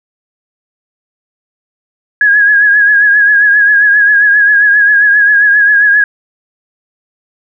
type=tone with vibrato; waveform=sine; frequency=1661.2 Hz; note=G#6; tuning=in tune; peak=-4 dBFS; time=2.21-6.04 s; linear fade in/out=2 ms; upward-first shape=triangle; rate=7.5 Hz; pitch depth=59 cents each way; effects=none